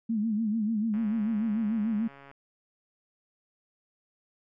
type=tone with vibrato; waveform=sine; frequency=217.7 Hz; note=A3; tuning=18 cents flat; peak=-25 dBFS; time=0.09-2.08 s; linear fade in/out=10 ms; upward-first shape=sine; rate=6.8 Hz; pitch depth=100 cents each way
type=click train; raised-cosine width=0.5 ms; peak=-35 dBFS; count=192; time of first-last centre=0.94-2.314 s; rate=139 Hz
effects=none